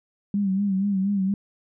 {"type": "tone with vibrato", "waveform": "sine", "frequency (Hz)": 196.4, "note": "G3", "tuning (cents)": 4, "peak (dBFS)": -20, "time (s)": [0.34, 1.34], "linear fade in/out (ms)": 2, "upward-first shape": "sine", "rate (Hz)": 4.2, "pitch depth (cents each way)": 70, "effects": []}